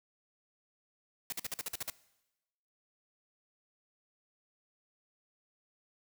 white noise bursts, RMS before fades -37 dBFS, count 9, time 1.3-1.9 s, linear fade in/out 2 ms, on 24 ms, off 48 ms, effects noise-tail reverb RT60 1.0 s tail -20 dB re dry

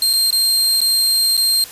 sawtooth tone with dropouts, 4186 Hz, C8, in tune, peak -10 dBFS, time 0.02-1.64 s, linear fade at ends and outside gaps 1 ms, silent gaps 0.131-0.135 / 0.306-0.327 / 0.805-0.815 / 1.368-1.376 s, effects white hiss -36 dBFS RMS until 1.71 s + resampled to 32000 Hz

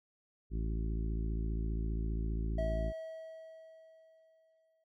harmonic tone, 55 Hz, A1, in tune, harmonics 1 / 2 / 3 / 4 / 5 / 6 / 7, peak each -33 / -43 / -43 / -47 / -48 / -49 / -51 dBFS, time 0.5-2.93 s, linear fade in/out 50 ms
triangle tone with exponential decay, 645 Hz, E5, 38 cents flat, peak -31 dBFS, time 2.58-4.84 s, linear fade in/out 5 ms, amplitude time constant 490 ms
effects none

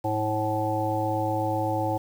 harmonic tone with a mistuned harmonic, 108 Hz, A2, 32 cents flat, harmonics 1 / 3 / 5 / 7 / 8, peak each -30 / -30 / -30 / -30 / -30 dBFS, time 0.04-1.98 s, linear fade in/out 10 ms, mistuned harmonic 1, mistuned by -16 cents, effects 8-bit

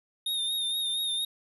square tone with vibrato, 3678 Hz, A#7, 24 cents flat, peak -28 dBFS, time 0.26-1.25 s, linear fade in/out 5 ms, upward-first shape sine, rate 4.3 Hz, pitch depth 42 cents each way, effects none

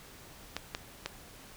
clicks, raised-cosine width 0.2 ms, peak -16 dBFS, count 3, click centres 0.566 / 0.749 / 1.06 s, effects pink hiss -52 dBFS RMS until 1.56 s

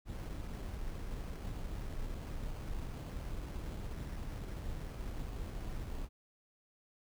brown noise with sample-and-hold, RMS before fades -41 dBFS, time 0.05-6.09 s, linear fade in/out 50 ms, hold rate 3675 Hz, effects none

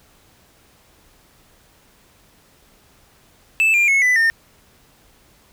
triangle tone with pitch steps, 2632 / 2400 / 2188 / 1994.7 / 1818.6 Hz, E7 / D7 / C#7 / B6 / A#6, -3 / +37 / -23 / +17 / -43 cents, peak -11 dBFS, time 3.6-4.3 s, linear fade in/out 0 ms, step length 140 ms, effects pink hiss -54 dBFS RMS until 5.52 s

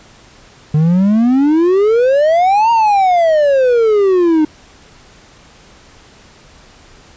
triangle exponential two-way sweep, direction up then down, 148.1 to 940 to 302.3 Hz, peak -6 dBFS, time 0.74-4.45 s, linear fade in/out 5 ms, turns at 2.71 s, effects pink hiss -43 dBFS RMS until 7.16 s + resampled to 16000 Hz

